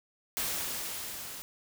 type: noise with level ramp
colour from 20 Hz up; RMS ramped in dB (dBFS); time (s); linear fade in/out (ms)
white; -32 to -43; 0.37-1.42; 0
effects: none